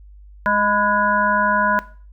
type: harmonic tone with a mistuned harmonic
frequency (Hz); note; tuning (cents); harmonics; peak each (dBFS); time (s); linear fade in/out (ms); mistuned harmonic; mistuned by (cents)
207.7; G#3; 0; 1 / 3 / 5 / 7 / 8; -25 / -23 / -19 / -20 / -25; 0.46-1.79; 0; 5; -63
effects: noise-tail reverb RT60 0.4 s tail -17 dB re dry + added 50 Hz sine -40 dBFS peak until 2.12 s